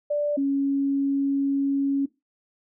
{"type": "tone pair in turn", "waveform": "sine", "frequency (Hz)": [587, 277], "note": ["D5", "C#4"], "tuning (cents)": [-1, -1], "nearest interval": "octave + minor second", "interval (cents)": 1300, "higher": "first", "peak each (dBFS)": [-21, -20], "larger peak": "second", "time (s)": [[0.1, 0.37], [0.37, 2.06]], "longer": "second", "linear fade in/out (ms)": 10, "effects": ["noise-tail reverb RT60 0.2 s tail -17 dB re dry"]}